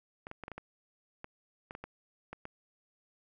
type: clicks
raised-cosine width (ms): 0.5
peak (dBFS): -27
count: 12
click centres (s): 0.269 / 0.314 / 0.437 / 0.481 / 0.517 / 0.58 / 1.244 / 1.709 / 1.751 / 1.84 / 2.33 / 2.454
effects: none